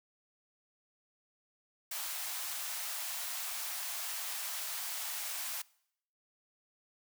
white high-pass noise, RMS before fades -39 dBFS, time 1.91-5.62 s, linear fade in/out 5 ms, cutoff 630 Hz, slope 48 dB/octave, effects noise-tail reverb RT60 0.7 s tail -23 dB re dry

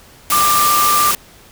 sine tone in noise, 1187 Hz, D6, 18 cents sharp, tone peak -12 dBFS, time 0.32-1.11 s, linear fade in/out 2 ms, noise white, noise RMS -17 dBFS, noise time 0.3-1.15 s, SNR +2 dB, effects pink hiss -44 dBFS RMS until 1.51 s

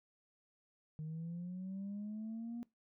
sine linear sweep, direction up, 152.8 to 239.5 Hz, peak -39 dBFS, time 0.99-2.63 s, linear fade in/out 0 ms, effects noise-tail reverb RT60 0.2 s tail -22 dB re dry + tanh soft clip ceiling -38 dBFS

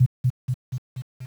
sine tone with echo, 126 Hz, B2, 35 cents sharp, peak -11 dBFS, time 0-0.06 s, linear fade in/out 10 ms, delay 240 ms, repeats 5, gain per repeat -4 dB, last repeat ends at 1.26 s, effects high-pass 80 Hz 12 dB/octave + 8-bit

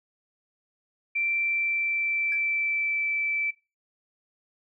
sine tone with pitch glide, 2349 to 2322 Hz, D7 to D7, 0 to -20 cents, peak -24 dBFS, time 1.15-3.51 s, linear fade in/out 10 ms, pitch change -20 cents, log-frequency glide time 1.26-3.05 s
triangle tone with exponential decay, 1661.2 Hz, G#6, in tune, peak -33 dBFS, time 2.32-2.44 s, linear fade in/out 2 ms, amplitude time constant 26 ms
effects noise-tail reverb RT60 0.3 s tail -23 dB re dry

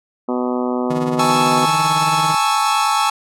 harmonic tone, 124.5 Hz, B2, 14 cents sharp, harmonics 2 / 3 / 4 / 5 / 6 / 7 / 8 / 9 / 10, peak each -20 / -24 / -26 / -28 / -30 / -31 / -32 / -33 / -34 dBFS, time 0.28-1.66 s, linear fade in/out 10 ms
40% pulse tone with tremolo, 156.4 Hz, D#3, 9 cents sharp, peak -19 dBFS, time 0.9-2.35 s, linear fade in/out 5 ms, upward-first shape triangle, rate 18 Hz, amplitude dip 80%
45% pulse chord, A major seventh, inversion third, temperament equal, 830.6 / 880 / 1108.7 / 1318.5 Hz, G#5 / A5 / C#6 / E6, 0 / 0 / 0 / 0 cents, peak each -20 dBFS, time 1.19-3.1 s, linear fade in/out 5 ms
effects low-pass 11000 Hz 12 dB/octave

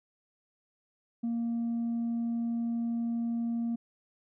triangle tone with tanh clipping, 233.1 Hz, A#3, in tune, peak -29 dBFS, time 1.23-3.76 s, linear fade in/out 10 ms, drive 6 dB, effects none

